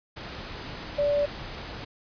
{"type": "tone in noise", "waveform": "sine", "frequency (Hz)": 579, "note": "D5", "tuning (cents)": -25, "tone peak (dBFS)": -21, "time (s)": [0.98, 1.26], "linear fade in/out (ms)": 10, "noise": "pink", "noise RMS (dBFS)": -38, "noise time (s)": [0.16, 1.85], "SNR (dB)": 14, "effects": ["resampled to 11025 Hz"]}